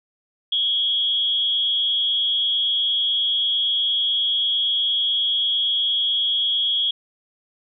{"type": "tone with amplitude modulation", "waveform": "sine", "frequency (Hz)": 3308, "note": "G#7", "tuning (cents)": -8, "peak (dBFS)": -15, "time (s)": [0.52, 6.91], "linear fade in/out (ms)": 5, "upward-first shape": "sine", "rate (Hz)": 229, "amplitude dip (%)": 65, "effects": []}